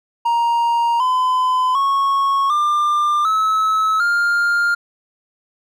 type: tone with pitch steps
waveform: triangle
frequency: 937 / 1015.9 / 1101.5 / 1194.3 / 1294.9 / 1403.9 Hz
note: A#5 / B5 / C#6 / D6 / E6 / F6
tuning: +9 / +49 / -11 / +29 / -31 / +9 cents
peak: -12 dBFS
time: 0.25-4.75 s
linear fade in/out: 10 ms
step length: 750 ms
effects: none